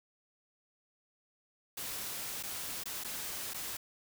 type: noise with dropouts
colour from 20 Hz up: white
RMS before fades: -40 dBFS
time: 1.77-3.77 s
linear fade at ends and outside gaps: 5 ms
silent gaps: 2.428-2.434 / 2.837-2.856 / 3.038-3.045 / 3.536-3.543 s
effects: none